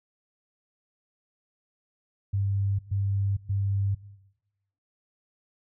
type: tone bursts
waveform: sine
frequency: 99.1 Hz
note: G2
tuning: 19 cents sharp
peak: -23 dBFS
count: 3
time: 2.33-3.95 s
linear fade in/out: 10 ms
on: 460 ms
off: 120 ms
effects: noise-tail reverb RT60 1.0 s tail -19 dB re dry